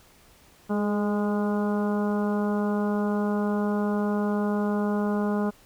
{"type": "harmonic tone with a mistuned harmonic", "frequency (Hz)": 206.2, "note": "G#3", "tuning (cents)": -12, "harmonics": [1, 2, 3, 4, 5, 6, 7], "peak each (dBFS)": [-24, -30, -34, -36, -38, -40, -41], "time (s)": [0.69, 5.51], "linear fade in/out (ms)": 20, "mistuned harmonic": 2, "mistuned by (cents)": 24, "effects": ["pink hiss -56 dBFS RMS until 5.65 s"]}